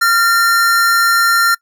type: tone pair together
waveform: square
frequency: 1385 / 1812.4 Hz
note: F6 / A#6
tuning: -15 / -49 cents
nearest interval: perfect fourth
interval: 466 cents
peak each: -11 / -17 dBFS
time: 0.01-1.55 s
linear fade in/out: 10 ms
effects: noise-tail reverb RT60 0.1 s tail -24 dB re dry